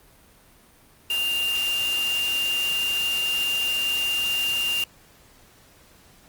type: tone in noise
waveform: sine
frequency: 2796 Hz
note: F7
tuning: 1 cent sharp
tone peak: -22 dBFS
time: 1.1-4.84 s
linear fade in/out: 2 ms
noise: white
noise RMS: -33 dBFS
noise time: 1.1-4.84 s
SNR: +8 dB
effects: pink hiss -54 dBFS RMS until 6.28 s + Opus 32 kbps